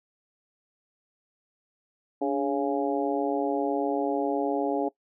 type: harmonic tone with a mistuned harmonic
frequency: 138.59 Hz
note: C#3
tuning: in tune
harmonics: 2 / 3 / 4 / 5 / 6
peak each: -28 / -30 / -31 / -32 / -33 dBFS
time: 2.21-4.89 s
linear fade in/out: 10 ms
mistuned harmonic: 2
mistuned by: +66 cents
effects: noise-tail reverb RT60 0.1 s tail -21 dB re dry